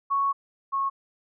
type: tone pair in turn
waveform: sine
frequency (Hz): 1108.7 / 1094.7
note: C#6 / C#6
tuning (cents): 0 / -22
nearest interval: unison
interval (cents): 22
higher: first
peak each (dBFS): -21 / -23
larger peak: first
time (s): 0.1-0.33 / 0.72-0.9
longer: first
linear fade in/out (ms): 20
effects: none